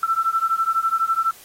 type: beating tone pair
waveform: sine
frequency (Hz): 1329 / 1341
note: E6 / E6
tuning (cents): +14 / +29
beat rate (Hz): 12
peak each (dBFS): -21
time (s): 0.03-1.31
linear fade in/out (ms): 2
effects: white hiss -46 dBFS RMS until 1.44 s + AAC 48 kbps